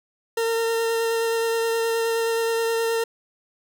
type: tone with vibrato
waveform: 40% pulse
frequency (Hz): 456.9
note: A#4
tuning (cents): -35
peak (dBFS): -20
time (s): 0.37-3.04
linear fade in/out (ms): 5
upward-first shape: sine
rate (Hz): 9.5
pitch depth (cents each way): 11
effects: none

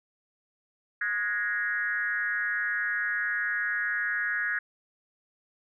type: tone with frequency modulation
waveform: sine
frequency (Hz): 1661.2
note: G#6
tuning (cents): 0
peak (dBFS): -26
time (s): 1.01-4.59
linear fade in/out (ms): 5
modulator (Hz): 209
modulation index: 1.1
effects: none

